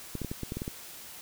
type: clicks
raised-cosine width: 3 ms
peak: -21 dBFS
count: 9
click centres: 0.153 / 0.217 / 0.247 / 0.315 / 0.433 / 0.521 / 0.57 / 0.619 / 0.679 s
effects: white hiss -46 dBFS RMS until 1.21 s